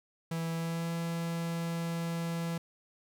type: tone with pitch glide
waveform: 45% pulse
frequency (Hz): 164.81 to 167.5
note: E3 to E3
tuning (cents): 0 to +28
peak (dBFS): -32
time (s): 0.31-2.58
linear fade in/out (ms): 5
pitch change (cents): +28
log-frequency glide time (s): 0.54-0.92
effects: 11-bit